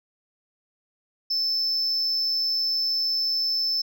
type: tone with amplitude modulation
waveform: sine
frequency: 5274 Hz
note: E8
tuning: in tune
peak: -18 dBFS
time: 1.3-3.82 s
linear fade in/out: 10 ms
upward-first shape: sine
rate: 167 Hz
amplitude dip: 40%
effects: tanh soft clip ceiling -20 dBFS

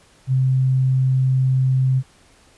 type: tone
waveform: sine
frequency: 130.81 Hz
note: C3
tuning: in tune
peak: -14 dBFS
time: 0.27-2.03 s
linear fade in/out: 50 ms
effects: pink hiss -53 dBFS RMS until 2.57 s + resampled to 24000 Hz

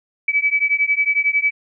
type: beating tone pair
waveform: sine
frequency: 2287 / 2298 Hz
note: D7 / D7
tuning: -47 / -38 cents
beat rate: 11 Hz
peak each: -18 dBFS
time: 0.28-1.51 s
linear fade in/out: 5 ms
effects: none

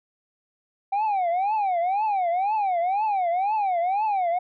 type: tone with vibrato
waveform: sine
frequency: 770 Hz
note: G5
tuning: 31 cents flat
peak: -18 dBFS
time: 0.92-4.39 s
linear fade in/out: 10 ms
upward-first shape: triangle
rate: 2 Hz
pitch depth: 250 cents each way
effects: tanh soft clip ceiling -20 dBFS

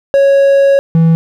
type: tone pair in turn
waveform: triangle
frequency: 553 / 164.03 Hz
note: C#5 / E3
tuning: -4 / -8 cents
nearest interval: octave + major sixth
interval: 2104 cents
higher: first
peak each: -3 dBFS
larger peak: neither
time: 0.14-0.79 / 0.95-1.15 s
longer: first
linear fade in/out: 0 ms
effects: none

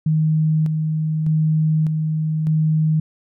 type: tone with tremolo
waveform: sine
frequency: 156.4 Hz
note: D#3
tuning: 9 cents sharp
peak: -14 dBFS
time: 0.06-3 s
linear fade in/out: 5 ms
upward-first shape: square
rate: 0.83 Hz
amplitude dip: 35%
effects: none

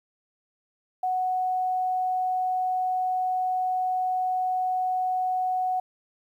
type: tone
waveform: sine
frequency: 740 Hz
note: F#5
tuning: in tune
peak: -23 dBFS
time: 1.03-5.8 s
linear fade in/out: 5 ms
effects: 10-bit

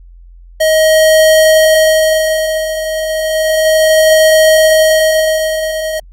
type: tone with tremolo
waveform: square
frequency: 630 Hz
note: D#5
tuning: 21 cents sharp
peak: -5 dBFS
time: 0.6-6 s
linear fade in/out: 10 ms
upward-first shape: sine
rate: 0.33 Hz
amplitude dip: 70%
effects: added 43 Hz sine -34 dBFS peak until 6.12 s + AAC 48 kbps

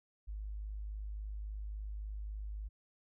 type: tone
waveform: sine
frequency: 51.8 Hz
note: G#1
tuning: 4 cents flat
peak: -39 dBFS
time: 0.27-2.69 s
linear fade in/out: 20 ms
effects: none

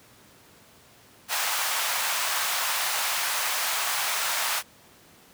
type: high-pass noise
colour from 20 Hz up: pink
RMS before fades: -27 dBFS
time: 1.28-4.63 s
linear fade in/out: 50 ms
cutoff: 780 Hz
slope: 24 dB/octave
effects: pink hiss -54 dBFS RMS until 5.33 s + high-pass 100 Hz 12 dB/octave

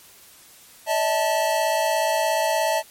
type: chord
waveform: square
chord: D suspended second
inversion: none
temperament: equal with one note detuned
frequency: 587.3 / 644.2 / 880 Hz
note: D5 / E5 / A5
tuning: 0 / -40 / 0 cents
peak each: -28 / -23 / -24 dBFS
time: 0.86-2.83 s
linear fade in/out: 50 ms
effects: white hiss -49 dBFS RMS until 2.9 s + MP3 64 kbps

